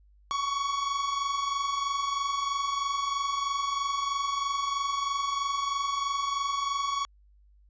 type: tone pair together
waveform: 45% pulse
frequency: 1100 / 1123.1 Hz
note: C#6 / C#6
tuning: -14 / +22 cents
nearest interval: unison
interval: 36 cents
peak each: -35 / -28 dBFS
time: 0.31-7.05 s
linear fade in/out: 0 ms
effects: added 50 Hz sine -56 dBFS peak until 7.69 s + resampled to 16000 Hz